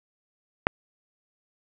click, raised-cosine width 0.5 ms, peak -3 dBFS, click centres 0.669 s, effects none

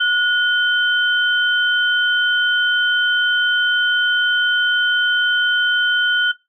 sine tone pair together, 1457 / 3087 Hz, F#6 / G7, -27 / -27 cents, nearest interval octave + minor second, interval 1300 cents, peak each -16 / -18 dBFS, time 0-6.32 s, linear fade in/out 10 ms, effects noise-tail reverb RT60 0.2 s tail -18 dB re dry

